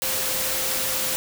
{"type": "tone in noise", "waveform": "sine", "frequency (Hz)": 523.3, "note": "C5", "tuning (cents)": 0, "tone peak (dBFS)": -36, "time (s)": [0.02, 1.16], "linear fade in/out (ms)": 0, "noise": "white", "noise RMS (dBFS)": -25, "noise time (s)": [0.02, 1.16], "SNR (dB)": -14, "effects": []}